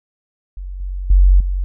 sine tone with level steps, 46.25 Hz, F#1, in tune, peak -25 / -21 / -6 / -16 dBFS, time 0.57-1.64 s, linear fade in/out 0 ms, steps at 0.8 / 1.1 / 1.4 s, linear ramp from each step 5 ms, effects none

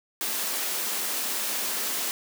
white high-pass noise, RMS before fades -29 dBFS, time 0.21-2.11 s, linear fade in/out 0 ms, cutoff 200 Hz, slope 48 dB/octave, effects none

